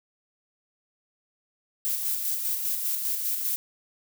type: noise with tremolo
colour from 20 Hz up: violet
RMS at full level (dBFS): -27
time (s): 1.85-3.56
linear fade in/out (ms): 0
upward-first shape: square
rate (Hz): 5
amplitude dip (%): 35
effects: none